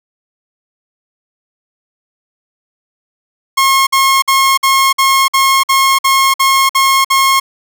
sawtooth tone bursts, 1079 Hz, C#6, 47 cents flat, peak -4 dBFS, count 11, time 3.57-7.4 s, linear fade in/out 10 ms, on 300 ms, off 53 ms, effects none

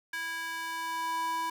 square tone with high-pass filter sweep, 328.8 Hz, E4, 4 cents flat, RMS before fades -34 dBFS, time 0.13-1.5 s, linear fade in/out 5 ms, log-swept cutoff 1600 to 860 Hz, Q 3.3, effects none

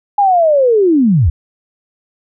sine linear sweep, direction down, 830.6 to 63.9 Hz, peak -7 dBFS, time 0.18-1.3 s, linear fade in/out 5 ms, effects none

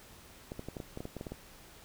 clicks, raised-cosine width 2 ms, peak -26 dBFS, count 12, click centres 0.519 / 0.594 / 0.686 / 0.768 / 0.802 / 0.974 / 1.005 / 1.054 / 1.167 / 1.211 / 1.268 / 1.32 s, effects pink hiss -55 dBFS RMS until 1.84 s

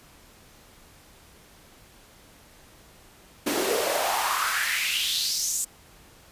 pink noise with high-pass filter sweep, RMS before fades -26 dBFS, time 3.46-5.65 s, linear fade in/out 10 ms, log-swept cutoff 290 to 7900 Hz, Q 3.9, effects pink hiss -53 dBFS RMS until 6.31 s + resampled to 32000 Hz

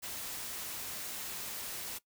white noise, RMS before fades -41 dBFS, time 0.02-1.99 s, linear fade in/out 20 ms, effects noise-tail reverb RT60 0.1 s tail -19 dB re dry

